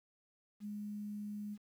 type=tone with quantisation; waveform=sine; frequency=207.7 Hz; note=G#3; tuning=in tune; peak=-40 dBFS; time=0.6-1.58 s; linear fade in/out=50 ms; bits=11; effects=none

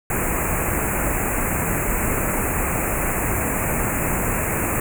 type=band-stop noise; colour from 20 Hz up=pink; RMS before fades=-22 dBFS; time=0.1-4.8 s; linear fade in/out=2 ms; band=2600 to 6900 Hz; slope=96 dB/octave; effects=none

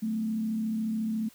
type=tone with frequency modulation; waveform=sine; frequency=220 Hz; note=A3; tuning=in tune; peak=-27 dBFS; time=0.02-1.29 s; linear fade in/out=10 ms; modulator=34.1 Hz; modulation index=0.39; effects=white hiss -57 dBFS RMS until 1.34 s

